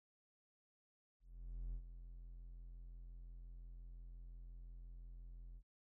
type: tone with ADSR envelope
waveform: triangle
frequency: 42.86 Hz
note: F1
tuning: 32 cents flat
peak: -39 dBFS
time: 1.2-5.63 s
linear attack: 540 ms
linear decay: 74 ms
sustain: -10 dB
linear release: 65 ms
effects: none